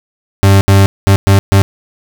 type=tone bursts at uneven times; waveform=40% pulse; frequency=98 Hz; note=G2; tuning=in tune; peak=-3 dBFS; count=5; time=0.43-0.61 / 0.68-0.86 / 1.07-1.16 / 1.27-1.39 / 1.52-1.62 s; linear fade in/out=0 ms; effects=none